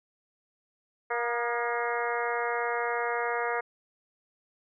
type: harmonic tone with a mistuned harmonic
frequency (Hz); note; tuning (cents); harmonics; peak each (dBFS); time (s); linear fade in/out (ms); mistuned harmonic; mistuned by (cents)
237; A#3; +29; 2 / 3 / 4 / 5 / 6 / 7 / 8 / 9; -32 / -34 / -35 / -36 / -37 / -37 / -38 / -39; 1.1-3.61; 10; 5; +45
effects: none